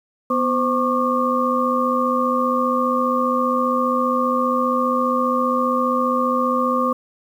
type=tone cluster; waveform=sine; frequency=247.4 / 517 / 1096 / 1191 Hz; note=B3 / C5 / C#6 / D6; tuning=+3 / -21 / -20 / +24 cents; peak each=-22 dBFS; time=0.3-6.93 s; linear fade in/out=5 ms; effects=8-bit